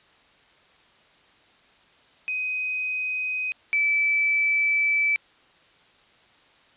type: tone pair in turn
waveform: sine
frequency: 2511 / 2312 Hz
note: D#7 / D7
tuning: +15 / -28 cents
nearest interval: minor second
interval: 143 cents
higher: first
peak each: -25 / -19 dBFS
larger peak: second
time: 2.28-3.52 / 3.73-5.16 s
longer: second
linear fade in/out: 0 ms
effects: white hiss -57 dBFS RMS until 6.76 s + resampled to 8000 Hz